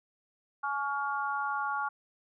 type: harmonic tone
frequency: 281.4 Hz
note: C#4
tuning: 26 cents sharp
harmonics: 3 / 4 / 5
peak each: -34 / -34 / -34 dBFS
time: 0.63-1.89 s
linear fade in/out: 10 ms
effects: none